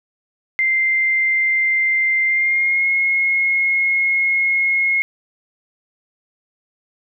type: tone with pitch glide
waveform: sine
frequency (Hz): 2089 to 2161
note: C7 to C#7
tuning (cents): -3 to -45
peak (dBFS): -14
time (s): 0.59-5.02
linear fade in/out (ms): 0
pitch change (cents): +58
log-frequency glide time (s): 2.25-2.87
effects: none